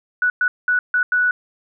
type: tone bursts at uneven times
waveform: sine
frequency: 1476 Hz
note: F#6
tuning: 5 cents flat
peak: -14 dBFS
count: 5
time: 0.22-0.3 / 0.41-0.48 / 0.68-0.79 / 0.94-1.03 / 1.12-1.31 s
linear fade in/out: 2 ms
effects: none